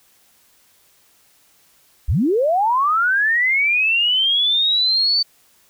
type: linear sweep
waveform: sine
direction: up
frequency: 41.5 to 4575 Hz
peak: -14 dBFS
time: 2.08-5.23 s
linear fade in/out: 10 ms
effects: white hiss -56 dBFS RMS until 5.69 s